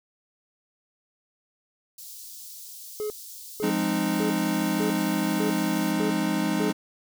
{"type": "high-pass noise", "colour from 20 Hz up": "white", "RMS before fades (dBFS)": -42, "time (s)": [1.98, 5.92], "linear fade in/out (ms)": 5, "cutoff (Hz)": 4200, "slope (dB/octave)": 24}
{"type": "tone bursts", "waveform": "triangle", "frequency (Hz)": 424.1, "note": "G#4", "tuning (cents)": 36, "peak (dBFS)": -25, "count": 7, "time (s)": [3, 6.7], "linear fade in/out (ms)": 0, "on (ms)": 100, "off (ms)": 500}
{"type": "chord", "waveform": "square", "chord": "F minor seventh", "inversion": "none", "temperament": "equal with one note detuned", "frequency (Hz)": [174.61, 207.7, 261.6, 307.6], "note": ["F3", "Ab3", "C4", "Eb4"], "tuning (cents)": [0, 0, 0, -20], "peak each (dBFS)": [-31, -29, -32, -28], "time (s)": [3.62, 6.73], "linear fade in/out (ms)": 20}
{"effects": []}